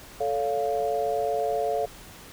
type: chord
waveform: sine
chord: A augmented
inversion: none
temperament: equal with one note detuned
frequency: 440 / 565 / 698.5 Hz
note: A4 / C#5 / E#5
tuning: 0 / +33 / 0 cents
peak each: -28 / -29 / -27 dBFS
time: 0.2-1.86 s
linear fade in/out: 10 ms
effects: pink hiss -46 dBFS RMS until 2.32 s